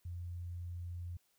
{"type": "tone", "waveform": "sine", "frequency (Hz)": 87.31, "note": "F2", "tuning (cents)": 0, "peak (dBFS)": -40, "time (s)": [0.05, 1.17], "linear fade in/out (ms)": 5, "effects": ["white hiss -75 dBFS RMS until 1.38 s"]}